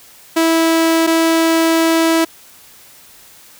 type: tone pair in turn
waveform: sawtooth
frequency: 327.2 / 327.2 Hz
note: E4 / E4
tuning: -13 / -13 cents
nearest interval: unison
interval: 0 cents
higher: neither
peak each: -7 dBFS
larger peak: neither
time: 0.36-1.07 / 1.07-2.25 s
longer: second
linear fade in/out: 10 ms
effects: white hiss -43 dBFS RMS until 3.59 s